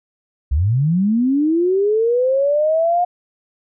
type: linear sweep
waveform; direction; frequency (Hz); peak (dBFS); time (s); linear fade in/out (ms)
sine; up; 61.74 to 718; -13; 0.51-3.05; 10
effects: none